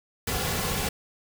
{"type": "noise with comb filter", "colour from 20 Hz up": "pink", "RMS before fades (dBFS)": -28, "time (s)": [0.27, 0.89], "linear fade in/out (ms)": 5, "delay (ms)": 3.2, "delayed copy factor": -0.5, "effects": []}